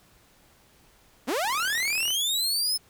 sawtooth linear sweep, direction up, 200.4 to 5274 Hz, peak -21 dBFS, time 1.27-2.78 s, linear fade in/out 20 ms
click train, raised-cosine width 0.3 ms, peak -24 dBFS, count 27, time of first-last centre 1.45-2.105 s, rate 39.7 Hz
effects pink hiss -59 dBFS RMS until 2.89 s

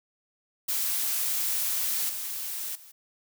blue noise with level steps, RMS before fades -28 / -34 / -50 dBFS, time 0.68-2.92 s, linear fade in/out 10 ms, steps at 2.09 / 2.75 s, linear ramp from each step 5 ms, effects none

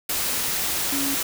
sine tone in noise, 277.2 Hz, C#4, in tune, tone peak -27 dBFS, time 0.92-1.15 s, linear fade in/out 5 ms, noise white, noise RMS -25 dBFS, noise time 0.09-1.23 s, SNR -5 dB, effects none

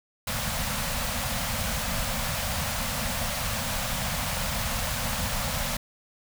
pink band-stop noise, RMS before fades -29 dBFS, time 0.27-5.77 s, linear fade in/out 5 ms, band 250 to 500 Hz, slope 96 dB/octave, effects none

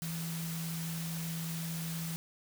sine tone in noise, 164.81 Hz, E3, in tune, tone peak -36 dBFS, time 0.02-2.16 s, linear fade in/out 0 ms, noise white, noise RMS -43 dBFS, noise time 0.02-2.16 s, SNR +4 dB, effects none

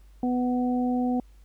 harmonic tone, 248.4 Hz, B3, 10 cents sharp, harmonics 1 / 2 / 3, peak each -23 / -34 / -32 dBFS, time 0.23-1.2 s, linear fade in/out 2 ms, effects added 50 Hz sine -49 dBFS peak until 1.44 s + pink hiss -66 dBFS RMS until 1.44 s

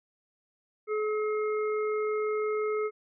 harmonic tone, 427.1 Hz, G#4, 48 cents sharp, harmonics 1 / 3 / 5, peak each -27 / -36 / -41 dBFS, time 0.87-2.91 s, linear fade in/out 50 ms, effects none

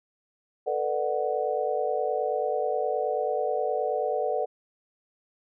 sine chord, B minor seventh, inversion third, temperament just, 444.5 / 493.9 / 592.7 / 740.8 Hz, A4 / B4 / D5 / F#5, +18 / 0 / +16 / +2 cents, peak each -30 dBFS, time 0.66-4.46 s, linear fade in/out 20 ms, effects none

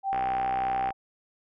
sine tone, 781 Hz, G5, 7 cents flat, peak -25 dBFS, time 0.03-0.93 s, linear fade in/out 50 ms
click train, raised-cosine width 0.5 ms, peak -19 dBFS, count 50, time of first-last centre 0.13-0.905 s, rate 63.2 Hz
effects none

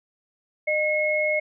sine tone pair together, 611 / 2171 Hz, D#5 / C#7, -32 / -37 cents, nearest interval octave + minor seventh, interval 2195 cents, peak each -23 dBFS, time 0.67-1.4 s, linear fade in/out 10 ms, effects none

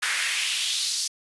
pink noise with high-pass filter sweep, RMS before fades -26 dBFS, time 0.02-1.08 s, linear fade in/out 10 ms, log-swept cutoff 1600 to 5300 Hz, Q 2.5, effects resampled to 24000 Hz

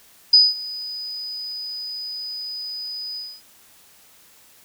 sine tone with ADSR envelope, 4978 Hz, D#8, in tune, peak -7 dBFS, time 0.33-3.42 s, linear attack 7 ms, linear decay 200 ms, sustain -21 dB, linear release 250 ms, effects white hiss -52 dBFS RMS until 4.64 s

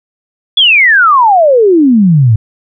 sine exponential sweep, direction down, 3478 to 103.4 Hz, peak -3 dBFS, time 0.57-2.36 s, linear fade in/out 5 ms, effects none

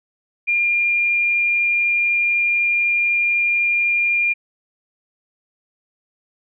sine tone, 2404 Hz, D7, 40 cents sharp, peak -15 dBFS, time 0.47-4.34 s, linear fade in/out 20 ms, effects none

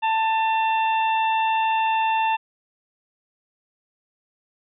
harmonic tone with a mistuned harmonic, 887 Hz, A5, 14 cents sharp, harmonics 1 / 2 / 3 / 4, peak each -19 / -32 / -28 / -36 dBFS, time 0.02-2.37 s, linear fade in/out 20 ms, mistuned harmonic 3, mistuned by +25 cents, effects none

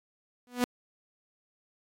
sawtooth tone with exponential growth, 246 Hz, B3, 7 cents flat, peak -17 dBFS, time 0.47-0.64 s, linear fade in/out 0 ms, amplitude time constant 35 ms, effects AAC 48 kbps

